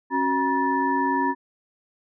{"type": "tone cluster", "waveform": "sine", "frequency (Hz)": [273.9, 371, 956, 1756], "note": ["C#4", "F#4", "A#5", "A6"], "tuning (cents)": [-21, 5, 43, -4], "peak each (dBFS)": [-25, -30, -22, -30], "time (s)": [0.1, 1.35], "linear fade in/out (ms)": 50, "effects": []}